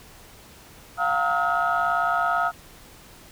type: tone cluster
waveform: sine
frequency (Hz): 701 / 759 / 921 / 1280 / 1425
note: F5 / F#5 / A#5 / D#6 / F6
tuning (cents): +6 / +44 / -21 / +49 / +34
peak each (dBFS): -24 / -30 / -31 / -23 / -26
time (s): 0.97-2.52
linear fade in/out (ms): 50
effects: tanh soft clip ceiling -13 dBFS + pink hiss -48 dBFS RMS until 3.31 s